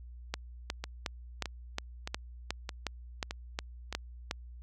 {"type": "two click trains", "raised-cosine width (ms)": 0.2, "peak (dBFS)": [-19, -15], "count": [6, 12], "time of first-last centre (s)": [[0.84, 3.926], [0.34, 4.311]], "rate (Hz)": [1.62, 2.77], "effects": ["added 60 Hz sine -45 dBFS peak until 4.62 s"]}